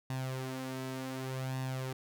sawtooth tone with flanger, 130.81 Hz, C3, in tune, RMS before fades -38 dBFS, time 0.1-1.93 s, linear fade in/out 2 ms, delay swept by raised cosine 1.1 to 4.6 ms, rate 0.67 Hz, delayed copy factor +0.6, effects none

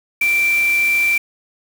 sine tone in noise, 2349 Hz, D7, in tune, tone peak -13 dBFS, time 0.21-1.18 s, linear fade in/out 5 ms, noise white, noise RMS -30 dBFS, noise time 0.21-1.18 s, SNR +14 dB, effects none

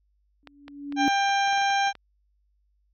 sine tone with exponential growth, 285.2 Hz, C#4, 49 cents sharp, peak -20 dBFS, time 0.43-1.08 s, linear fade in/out 0 ms, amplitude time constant 140 ms
clicks, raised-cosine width 0.3 ms, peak -26 dBFS, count 11, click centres 0.473 / 0.681 / 0.924 / 1.293 / 1.475 / 1.528 / 1.576 / 1.617 / 1.704 / 1.873 / 1.953 s
harmonic tone, 794 Hz, G5, 22 cents sharp, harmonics 1 / 2 / 3 / 4 / 5 / 7 / 8, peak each -22 / -28 / -32 / -34 / -36 / -39 / -40 dBFS, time 0.96-1.93 s, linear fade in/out 50 ms
effects added 50 Hz sine -65 dBFS peak until 2.93 s

